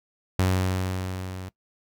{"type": "tone with level ramp", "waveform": "sawtooth", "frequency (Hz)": 93, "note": "F#2", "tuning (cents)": 9, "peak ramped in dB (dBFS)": [-15, -31], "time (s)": [0.39, 1.49], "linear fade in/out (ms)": 0, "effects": ["noise-tail reverb RT60 0.1 s tail -20 dB re dry"]}